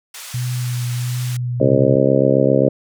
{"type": "band-pass noise", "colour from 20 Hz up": "white", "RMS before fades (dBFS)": -34, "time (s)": [0.14, 1.37], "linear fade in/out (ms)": 5, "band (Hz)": [950, 10000], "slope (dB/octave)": 12}
{"type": "tone with vibrato", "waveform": "sine", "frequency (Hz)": 123.47, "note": "B2", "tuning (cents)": 0, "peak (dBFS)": -19, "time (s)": [0.34, 1.96], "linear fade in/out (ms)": 5, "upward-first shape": "triangle", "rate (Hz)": 1.4, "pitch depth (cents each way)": 21}
{"type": "harmonic tone", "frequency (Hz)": 67.6, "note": "C#2", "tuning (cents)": -43, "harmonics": [2, 3, 4, 5, 6, 7, 8, 9], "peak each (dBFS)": [-19, -22, -19, -22, -20, -20, -17, -21], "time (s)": [1.6, 2.69], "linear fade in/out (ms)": 5}
{"effects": []}